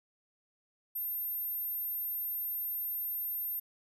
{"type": "tone", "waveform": "sine", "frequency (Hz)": 13210, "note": "G#9", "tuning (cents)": -10, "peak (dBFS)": -33, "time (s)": [0.95, 3.6], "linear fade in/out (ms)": 10, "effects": ["12-bit"]}